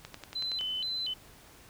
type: click train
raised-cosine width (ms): 0.2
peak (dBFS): -24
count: 7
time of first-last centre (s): 0.05-0.611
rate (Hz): 10.7
type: tone with vibrato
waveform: sine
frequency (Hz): 3501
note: A7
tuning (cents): -9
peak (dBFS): -31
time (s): 0.35-1.14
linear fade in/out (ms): 10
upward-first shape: square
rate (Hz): 2.1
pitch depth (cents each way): 250
effects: pink hiss -55 dBFS RMS until 1.69 s